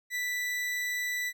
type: tone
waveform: 40% pulse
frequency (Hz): 1975.5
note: B6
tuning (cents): 0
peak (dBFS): -29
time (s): 0.1-1.33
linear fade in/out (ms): 50
effects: none